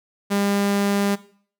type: tone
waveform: sawtooth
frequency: 201 Hz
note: G3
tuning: 44 cents sharp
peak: -15 dBFS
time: 0.3-1.16 s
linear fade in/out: 20 ms
effects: noise-tail reverb RT60 0.5 s tail -17 dB re dry